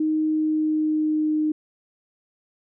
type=tone with pitch glide; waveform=sine; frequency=311.1 to 307.2 Hz; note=D#4 to D#4; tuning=0 to -22 cents; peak=-19 dBFS; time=0-1.52 s; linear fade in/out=5 ms; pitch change=-22 cents; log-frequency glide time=0.25-1.39 s; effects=none